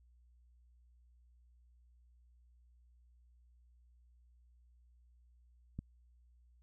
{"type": "click", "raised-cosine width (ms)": 5, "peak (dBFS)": -28, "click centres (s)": 5.79, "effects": ["added 60 Hz sine -63 dBFS peak until 6.62 s"]}